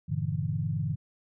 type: chord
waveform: sine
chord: E half-diminished seventh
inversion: first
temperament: equal with one note detuned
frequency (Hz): 98 / 116.54 / 145.57 / 164.81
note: G2 / Bb2 / D3 / E3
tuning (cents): 0 / 0 / -15 / 0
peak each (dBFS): -34 / -34 / -31 / -33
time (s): 0.08-0.96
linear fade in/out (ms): 20
effects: none